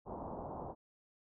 white low-pass noise, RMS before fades -44 dBFS, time 0.05-0.75 s, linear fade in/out 50 ms, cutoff 990 Hz, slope 48 dB/octave, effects none

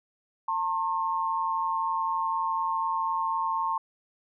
sine tone pair together, 902 / 1073.7 Hz, A5 / C6, +43 / +44 cents, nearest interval minor third, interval 301 cents, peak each -28 dBFS, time 0.48-3.78 s, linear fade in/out 5 ms, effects none

